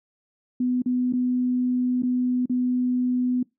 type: tone with dropouts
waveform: sine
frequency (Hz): 249.8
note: B3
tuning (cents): +20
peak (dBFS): -20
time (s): 0.6-3.43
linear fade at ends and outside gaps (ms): 5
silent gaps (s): 0.821-0.859 / 1.126-1.134 / 2.023-2.032 / 2.458-2.496
effects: noise-tail reverb RT60 0.2 s tail -24 dB re dry